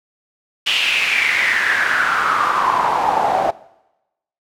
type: noise with band-pass filter sweep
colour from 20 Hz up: pink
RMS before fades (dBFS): -17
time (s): 0.66-3.51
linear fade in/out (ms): 10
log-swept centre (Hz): 3000 to 690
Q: 5.9
effects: noise-tail reverb RT60 0.9 s tail -20 dB re dry

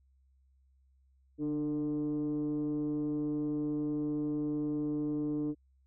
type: tone with frequency modulation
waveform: sine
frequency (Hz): 298.2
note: D4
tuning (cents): +27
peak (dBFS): -29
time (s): 1.38-5.55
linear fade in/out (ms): 50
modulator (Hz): 153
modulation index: 0.57
effects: tanh soft clip ceiling -27 dBFS + added 66 Hz sine -64 dBFS peak until 5.86 s

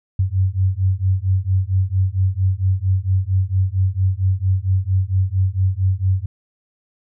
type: beating tone pair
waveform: sine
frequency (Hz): 92.5 / 96.9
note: F#2 / G2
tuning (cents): 0 / -20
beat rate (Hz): 4.4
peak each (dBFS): -18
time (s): 0.19-6.26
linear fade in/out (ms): 5
effects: none

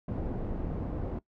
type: low-pass noise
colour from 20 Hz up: pink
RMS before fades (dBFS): -34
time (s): 0.08-1.19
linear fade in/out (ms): 5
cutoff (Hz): 500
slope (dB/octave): 12
effects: noise-tail reverb RT60 0.1 s tail -20 dB re dry

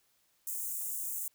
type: high-pass noise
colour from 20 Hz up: white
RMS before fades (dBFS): -37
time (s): 0.47-1.28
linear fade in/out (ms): 2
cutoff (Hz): 6900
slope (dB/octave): 48
effects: white hiss -72 dBFS RMS until 1.34 s

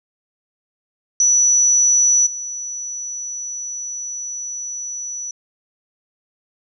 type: tone with level steps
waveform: sine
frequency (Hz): 5920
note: F#8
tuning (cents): 0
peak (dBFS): -11 / -25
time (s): 1.2-5.31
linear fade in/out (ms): 2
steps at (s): 2.26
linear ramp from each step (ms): 10
effects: none

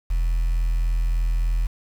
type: tone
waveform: sine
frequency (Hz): 41.69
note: E1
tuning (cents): +20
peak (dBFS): -16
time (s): 0.1-1.67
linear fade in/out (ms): 10
effects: tanh soft clip ceiling -17 dBFS + 7-bit

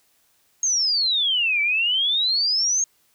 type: exponential two-way sweep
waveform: sine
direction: down then up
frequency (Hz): 6560 to 2288 to 6560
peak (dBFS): -18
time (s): 0.63-2.84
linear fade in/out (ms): 2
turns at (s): 1.61
effects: white hiss -63 dBFS RMS until 3.14 s

